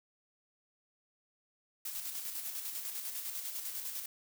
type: noise with tremolo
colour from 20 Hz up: blue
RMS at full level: -39 dBFS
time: 1.85-4.06 s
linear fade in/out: 5 ms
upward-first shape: square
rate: 10 Hz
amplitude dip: 40%
effects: none